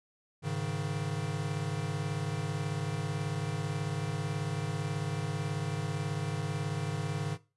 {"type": "chord", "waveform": "square", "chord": "Ab suspended fourth", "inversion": "none", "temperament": "equal with one note detuned", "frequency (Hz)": [103.83, 138.59, 156.83], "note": ["Ab2", "Db3", "Eb3"], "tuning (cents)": [0, 0, 14], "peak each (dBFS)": [-39, -36, -36], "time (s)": [0.42, 7.38], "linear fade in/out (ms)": 50, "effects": ["noise-tail reverb RT60 0.3 s tail -18 dB re dry", "resampled to 24000 Hz"]}